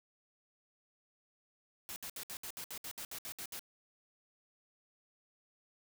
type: noise bursts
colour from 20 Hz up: white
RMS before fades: -44 dBFS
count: 13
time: 1.89-3.593 s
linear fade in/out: 0 ms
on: 71 ms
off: 65 ms
effects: none